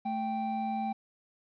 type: tone pair together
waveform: triangle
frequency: 220 / 784 Hz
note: A3 / G5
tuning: 0 / 0 cents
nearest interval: octave + minor seventh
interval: 2200 cents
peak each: -32 / -30 dBFS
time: 0.05-0.93 s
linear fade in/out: 10 ms
effects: resampled to 11025 Hz + 11-bit